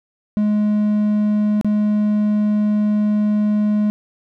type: tone with dropouts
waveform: triangle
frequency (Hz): 210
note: G#3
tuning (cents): +19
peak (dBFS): -12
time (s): 0.37-3.9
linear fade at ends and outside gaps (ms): 0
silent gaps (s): 1.612-1.646
effects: none